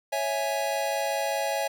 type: chord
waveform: square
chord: C# minor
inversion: none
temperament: equal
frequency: 554.4 / 659.3 / 830.6 Hz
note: C#5 / E5 / G#5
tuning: 0 / 0 / 0 cents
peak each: -31 dBFS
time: 0.12-1.68 s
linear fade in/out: 10 ms
effects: none